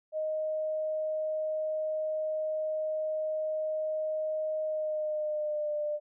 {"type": "tone with pitch glide", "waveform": "sine", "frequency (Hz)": [622.3, 597.3], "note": ["D#5", "D5"], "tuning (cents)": [0, 29], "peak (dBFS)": -29, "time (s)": [0.12, 6], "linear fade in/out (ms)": 50, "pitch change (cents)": -71, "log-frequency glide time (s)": [4.64, 5.75], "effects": []}